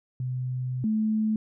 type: tone pair in turn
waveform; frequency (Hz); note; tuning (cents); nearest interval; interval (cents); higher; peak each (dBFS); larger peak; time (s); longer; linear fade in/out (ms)
sine; 127.1 / 217; C3 / A3; -50 / -24; major sixth; 926; second; -27 / -22; second; 0.2-0.84 / 0.84-1.36; first; 2
effects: none